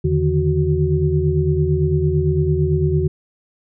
sine tone cluster, 82.8 / 146.3 / 155.2 / 371.7 Hz, E2 / D3 / D#3 / F#4, +8 / -6 / -4 / +8 cents, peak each -20 dBFS, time 0.04-3.08 s, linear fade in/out 10 ms, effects none

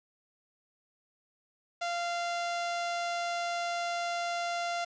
sawtooth tone, 692 Hz, F5, 16 cents flat, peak -27 dBFS, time 1.81-4.85 s, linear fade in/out 10 ms, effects resampled to 16000 Hz + 9-bit

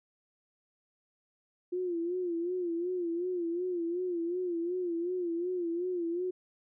sine tone with vibrato, 350 Hz, F4, 4 cents sharp, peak -30 dBFS, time 1.72-6.31 s, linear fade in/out 10 ms, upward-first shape sine, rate 2.7 Hz, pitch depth 85 cents each way, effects none

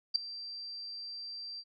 sine tone with ADSR envelope, 4701 Hz, D8, 1 cent sharp, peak -21 dBFS, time 0.14-1.64 s, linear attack 18 ms, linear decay 3 ms, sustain -19 dB, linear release 51 ms, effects none

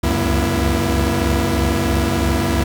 sawtooth tone cluster, 68.8 / 71.9 / 93.8 / 241 / 332.7 Hz, C#2 / D2 / F#2 / B3 / E4, -12 / -36 / +24 / -42 / +16 cents, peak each -18 dBFS, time 0.03-2.64 s, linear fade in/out 10 ms, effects none

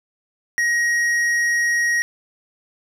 sine tone with tanh clipping, 1888 Hz, A#6, 22 cents sharp, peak -18 dBFS, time 0.58-2.02 s, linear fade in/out 0 ms, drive 10 dB, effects none

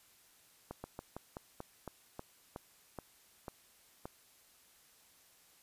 slowing click train, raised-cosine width 1 ms, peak -28 dBFS, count 12, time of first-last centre 0.71-4.055 s, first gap 130 ms, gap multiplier 1.16, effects white hiss -65 dBFS RMS until 5.62 s + resampled to 32000 Hz

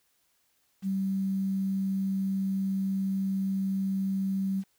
sine tone with quantisation, 193.1 Hz, G3, 26 cents flat, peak -26 dBFS, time 0.82-4.64 s, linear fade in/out 50 ms, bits 9, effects white hiss -71 dBFS RMS until 4.78 s

